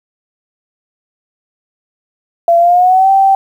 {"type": "tone with pitch glide", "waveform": "sine", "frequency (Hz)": [681, 777.8], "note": ["F5", "G5"], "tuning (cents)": [-44, -14], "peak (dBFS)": -5, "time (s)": [2.48, 3.35], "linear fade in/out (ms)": 2, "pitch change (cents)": 230, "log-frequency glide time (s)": [2.58, 3.1], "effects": ["7-bit"]}